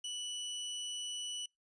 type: tone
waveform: sawtooth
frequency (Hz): 2960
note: F#7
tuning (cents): 0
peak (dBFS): -35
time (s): 0.04-1.46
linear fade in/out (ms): 5
effects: noise-tail reverb RT60 0.2 s tail -26 dB re dry + resampled to 22050 Hz